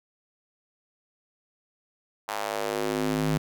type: tone with high-pass filter sweep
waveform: square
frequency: 52.3 Hz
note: G#1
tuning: 13 cents sharp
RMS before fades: -28 dBFS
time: 2.28-3.38 s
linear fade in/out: 10 ms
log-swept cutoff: 870 to 160 Hz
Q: 1.9
effects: none